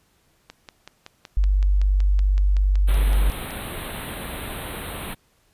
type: click train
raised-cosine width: 0.2 ms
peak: -21 dBFS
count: 17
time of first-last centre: 0.5-3.508 s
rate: 5.32 Hz
type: tone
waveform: sine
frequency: 48.66 Hz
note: G1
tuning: 12 cents flat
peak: -15 dBFS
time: 1.37-3.3 s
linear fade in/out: 0 ms
type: band-stop noise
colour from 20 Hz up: pink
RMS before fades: -32 dBFS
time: 2.87-5.15 s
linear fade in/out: 20 ms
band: 4000 to 8600 Hz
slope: 96 dB/octave
effects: pink hiss -63 dBFS RMS until 5.53 s + resampled to 32000 Hz